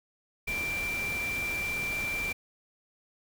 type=tone in noise; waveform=sine; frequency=2356 Hz; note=D7; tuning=5 cents sharp; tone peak=-30 dBFS; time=0.47-2.33 s; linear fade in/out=10 ms; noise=pink; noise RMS=-39 dBFS; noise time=0.47-2.33 s; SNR=+6 dB; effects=none